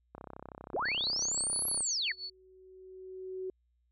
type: click train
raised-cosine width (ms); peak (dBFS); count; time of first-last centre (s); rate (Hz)
1; -30; 55; 0.15-1.806; 32.6
type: linear two-way sweep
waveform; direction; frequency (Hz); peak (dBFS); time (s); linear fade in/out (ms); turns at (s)
sine; up then down; 277.2 to 11390 to 1686; -30; 0.74-2.12; 2; 1.68
type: tone with tremolo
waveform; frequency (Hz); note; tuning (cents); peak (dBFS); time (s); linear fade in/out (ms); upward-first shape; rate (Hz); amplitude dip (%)
sine; 4435; C#8; 0; -36; 0.85-2.3; 5; triangle; 5.9; 95
type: tone with exponential growth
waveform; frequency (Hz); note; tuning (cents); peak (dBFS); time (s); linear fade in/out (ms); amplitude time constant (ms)
sine; 374.4; F#4; +20; -34; 1.7-3.5; 2; 390
effects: added 60 Hz sine -70 dBFS peak until 3.91 s